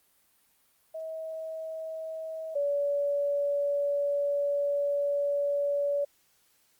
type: tone pair in turn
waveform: sine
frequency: 641 / 571.1 Hz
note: E5 / D5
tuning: -49 / -49 cents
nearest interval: major second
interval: 200 cents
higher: first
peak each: -34 / -25 dBFS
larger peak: second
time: 0.94-2.55 / 2.55-6.05 s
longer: second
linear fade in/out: 10 ms
effects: white hiss -67 dBFS RMS until 6.79 s + Opus 32 kbps